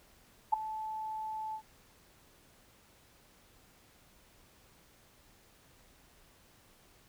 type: tone with ADSR envelope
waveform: sine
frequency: 871 Hz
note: A5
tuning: 18 cents flat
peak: -20 dBFS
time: 0.52-1.62 s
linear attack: 15 ms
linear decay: 8 ms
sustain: -16 dB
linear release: 77 ms
effects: pink hiss -63 dBFS RMS until 7.08 s